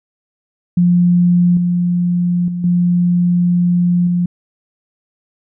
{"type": "tone with level steps", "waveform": "sine", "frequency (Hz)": 176, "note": "F3", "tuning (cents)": 14, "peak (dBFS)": [-8, -12, -18, -10, -12], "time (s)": [0.77, 4.26], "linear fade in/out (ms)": 5, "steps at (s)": [1.57, 2.48, 2.64, 4.07], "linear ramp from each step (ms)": 2, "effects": []}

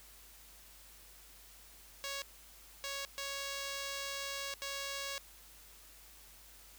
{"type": "tone bursts at uneven times", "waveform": "5% pulse", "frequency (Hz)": 554.4, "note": "C#5", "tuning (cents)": 0, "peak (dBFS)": -27, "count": 4, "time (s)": [[2.04, 2.22], [2.84, 3.05], [3.18, 4.54], [4.62, 5.18]], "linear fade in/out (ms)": 0, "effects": ["added 50 Hz sine -62 dBFS peak until 6.78 s", "white hiss -58 dBFS RMS until 6.78 s"]}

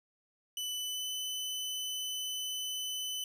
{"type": "tone with pitch glide", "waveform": "sawtooth", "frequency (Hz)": [2988, 3016], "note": ["F#7", "F#7"], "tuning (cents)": [16, 32], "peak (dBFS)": -32, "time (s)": [0.57, 3.24], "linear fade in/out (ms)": 2, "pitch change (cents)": 16, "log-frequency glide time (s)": [0.77, 1.08], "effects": []}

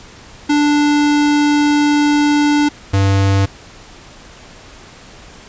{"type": "tone pair in turn", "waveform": "square", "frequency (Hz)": [293.7, 97.84], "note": ["D4", "G2"], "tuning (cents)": [0, -3], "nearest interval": "octave + perfect fifth", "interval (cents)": 1903, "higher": "first", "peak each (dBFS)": -11, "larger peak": "neither", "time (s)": [[0.49, 2.69], [2.93, 3.46]], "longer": "first", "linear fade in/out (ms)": 10, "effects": ["pink hiss -39 dBFS RMS until 5.48 s", "resampled to 16000 Hz"]}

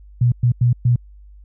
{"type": "tone bursts at uneven times", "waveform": "sine", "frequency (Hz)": 121.4, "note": "B2", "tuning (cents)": -29, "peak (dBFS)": -11, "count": 4, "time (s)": [[0.21, 0.32], [0.43, 0.52], [0.61, 0.73], [0.85, 0.96]], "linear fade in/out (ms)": 5, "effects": ["added 50 Hz sine -40 dBFS peak until 1.44 s"]}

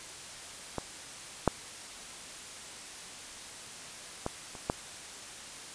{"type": "clicks", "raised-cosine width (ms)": 1, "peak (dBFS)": [-18, -8, -17, -30, -13], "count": 5, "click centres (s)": [0.783, 1.477, 4.264, 4.552, 4.699], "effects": ["white hiss -45 dBFS RMS until 5.74 s", "resampled to 22050 Hz"]}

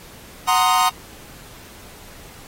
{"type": "chord", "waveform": "45% pulse", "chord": "C half-diminished seventh", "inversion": "second", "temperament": "equal", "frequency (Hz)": [740, 932.3, 1046.5, 1244.5], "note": ["Gb5", "Bb5", "C6", "Eb6"], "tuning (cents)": [0, 0, 0, 0], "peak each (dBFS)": -20, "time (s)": [0.47, 0.9], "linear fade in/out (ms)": 20, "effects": ["pink hiss -43 dBFS RMS until 2.47 s", "AAC 48 kbps"]}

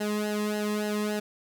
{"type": "tone with flanger", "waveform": "sawtooth", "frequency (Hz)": 210, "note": "G#3", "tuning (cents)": 19, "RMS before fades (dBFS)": -29, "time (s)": [0, 1.2], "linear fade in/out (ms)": 10, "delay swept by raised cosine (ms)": [0.85, 1.36], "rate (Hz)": 3.5, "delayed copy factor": -1, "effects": []}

